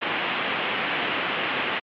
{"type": "low-pass noise", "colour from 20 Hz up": "white", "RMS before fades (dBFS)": -26, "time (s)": [0.01, 1.8], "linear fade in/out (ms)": 20, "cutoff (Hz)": 3100, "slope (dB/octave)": 48, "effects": ["high-pass 200 Hz 12 dB/octave", "MP3 64 kbps"]}